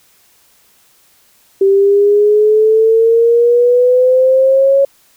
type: exponential sweep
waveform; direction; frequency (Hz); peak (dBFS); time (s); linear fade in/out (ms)
sine; up; 388.2 to 554.4; -6; 1.61-4.85; 5
effects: white hiss -51 dBFS RMS until 5.16 s